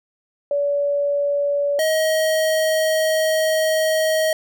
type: tone pair in turn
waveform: sine / square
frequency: 572 / 632.1 Hz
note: D5 / D#5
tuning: -46 / +27 cents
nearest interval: major second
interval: 173 cents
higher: second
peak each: -17 dBFS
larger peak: neither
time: 0.51-1.79 / 1.79-4.33 s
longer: second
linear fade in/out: 2 ms
effects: none